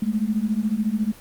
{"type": "beating tone pair", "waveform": "sine", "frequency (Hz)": [207.7, 221.7], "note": ["G#3", "A3"], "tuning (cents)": [0, 13], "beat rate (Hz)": 14, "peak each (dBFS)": -23, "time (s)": [0.02, 1.12], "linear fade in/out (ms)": 5, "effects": ["pink hiss -46 dBFS RMS until 1.2 s", "Opus 24 kbps"]}